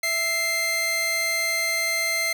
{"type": "tone pair together", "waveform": "sawtooth", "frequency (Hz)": [659.3, 2093], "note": ["E5", "C7"], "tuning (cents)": [0, 0], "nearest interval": "octave + minor sixth", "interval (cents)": 2000, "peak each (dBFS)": [-28, -19], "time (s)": [0.03, 2.33], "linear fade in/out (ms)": 5, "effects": []}